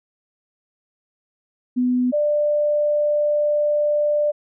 sine tone pair in turn, 249.3 / 592.9 Hz, B3 / D5, +16 / +16 cents, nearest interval octave + minor third, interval 1500 cents, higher second, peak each -16 dBFS, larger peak neither, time 1.76-2.12 / 2.12-4.32 s, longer second, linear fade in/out 20 ms, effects none

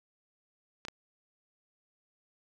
clicks, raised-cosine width 0.2 ms, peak -21 dBFS, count 2, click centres 0.851 / 0.884 s, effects none

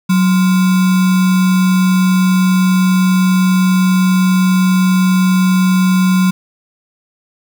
sine tone with sample-and-hold, 185 Hz, F#3, in tune, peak -8 dBFS, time 0.09-6.31 s, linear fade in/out 10 ms, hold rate 1225 Hz, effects none

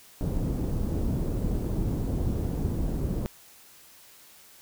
pink low-pass noise, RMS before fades -28 dBFS, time 0.21-3.26 s, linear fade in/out 0 ms, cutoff 330 Hz, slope 12 dB/octave, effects white hiss -53 dBFS RMS until 4.61 s

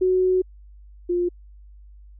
sine tone pair in turn, 370 / 352.3 Hz, F#4 / F4, 0 / +15 cents, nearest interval minor second, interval 85 cents, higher first, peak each -16 / -19 dBFS, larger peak first, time 0.01-0.42 / 1.09-1.29 s, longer first, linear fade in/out 10 ms, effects added 50 Hz sine -43 dBFS peak until 2.19 s

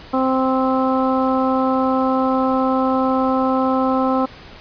harmonic tone, 261.6 Hz, C4, in tune, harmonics 1 / 2 / 3 / 4 / 5, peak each -18 / -21 / -23 / -24 / -25 dBFS, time 0.13-4.26 s, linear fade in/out 10 ms, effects pink hiss -40 dBFS RMS until 4.6 s + resampled to 11025 Hz

